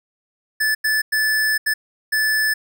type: tone bursts at uneven times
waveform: square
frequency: 1740 Hz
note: A6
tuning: 20 cents flat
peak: -17 dBFS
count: 5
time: 0.6-0.75 / 0.84-1.02 / 1.12-1.58 / 1.66-1.74 / 2.12-2.54 s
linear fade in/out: 10 ms
effects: none